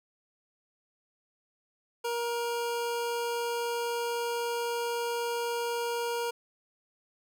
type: tone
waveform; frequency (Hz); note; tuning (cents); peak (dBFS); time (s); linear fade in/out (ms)
25% pulse; 471.9; A#4; +21; -26; 2.04-6.31; 10
effects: none